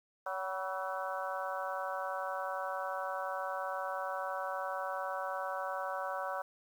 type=harmonic tone with a mistuned harmonic; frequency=188.5 Hz; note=F#3; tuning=32 cents sharp; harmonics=3 / 4 / 5 / 6 / 7 / 8; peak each=-40 / -41 / -42 / -43 / -43 / -44 dBFS; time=0.26-6.42 s; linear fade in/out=5 ms; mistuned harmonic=5; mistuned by=+52 cents; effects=10-bit